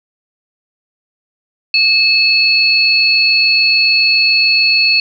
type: tone pair together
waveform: sine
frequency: 2600 / 4373 Hz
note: E7 / C#8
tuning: -24 / -24 cents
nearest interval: major sixth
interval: 900 cents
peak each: -11 dBFS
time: 1.74-5 s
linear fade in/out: 2 ms
effects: none